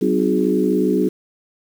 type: tone cluster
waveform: sine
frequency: 190.2 / 257.9 / 309.8 / 362.2 / 418.9 Hz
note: F#3 / C4 / D#4 / F#4 / G#4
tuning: +48 / -25 / -7 / -37 / +15 cents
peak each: -21 dBFS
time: 0.01-1.09 s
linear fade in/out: 10 ms
effects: 7-bit